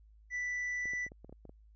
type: tone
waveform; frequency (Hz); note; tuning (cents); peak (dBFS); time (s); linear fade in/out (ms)
triangle; 1975.5; B6; 0; -32; 0.3-1.09; 50
type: clicks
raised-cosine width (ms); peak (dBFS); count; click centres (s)
2; -37; 9; 0.856 / 0.935 / 1.065 / 1.119 / 1.246 / 1.295 / 1.326 / 1.453 / 1.494
effects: added 53 Hz sine -57 dBFS peak until 1.75 s + resampled to 16000 Hz